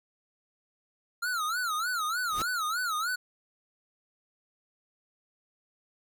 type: tone with vibrato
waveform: square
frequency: 1357 Hz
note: E6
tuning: 50 cents sharp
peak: -29 dBFS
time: 1.22-3.16 s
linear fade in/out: 10 ms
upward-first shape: sine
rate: 3.3 Hz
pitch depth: 180 cents each way
type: noise with exponential growth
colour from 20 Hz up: pink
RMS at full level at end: -32 dBFS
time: 2.25-2.42 s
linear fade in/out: 1 ms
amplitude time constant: 36 ms
effects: none